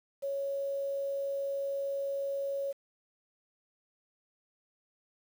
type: tone with quantisation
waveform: sine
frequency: 554.4 Hz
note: C#5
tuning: in tune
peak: -31 dBFS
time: 0.22-2.73 s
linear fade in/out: 20 ms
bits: 9
effects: none